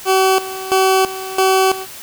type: tone with tremolo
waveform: 20% pulse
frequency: 380 Hz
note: F#4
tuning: 46 cents sharp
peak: -6 dBFS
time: 0.05-1.87 s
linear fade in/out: 50 ms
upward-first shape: square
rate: 1.5 Hz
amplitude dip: 80%
effects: white hiss -34 dBFS RMS until 2.02 s